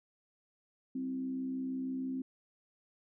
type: tone with frequency modulation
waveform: sine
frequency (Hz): 261.6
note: C4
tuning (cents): 0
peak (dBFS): -34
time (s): 0.95-2.22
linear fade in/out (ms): 5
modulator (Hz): 66.3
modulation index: 0.42
effects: none